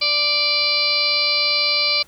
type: harmonic tone with a mistuned harmonic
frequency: 587.3 Hz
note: D5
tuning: in tune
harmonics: 1 / 2 / 4 / 5 / 6 / 7 / 8 / 9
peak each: -30 / -31 / -22 / -30 / -32 / -21 / -20 / -31 dBFS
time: 0.01-2.03 s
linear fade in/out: 10 ms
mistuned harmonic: 9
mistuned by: -15 cents
effects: pink hiss -51 dBFS RMS until 2.07 s